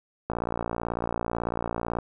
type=click train; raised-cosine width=1 ms; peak=-14 dBFS; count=99; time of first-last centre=0.3-1.987 s; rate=58.1 Hz; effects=none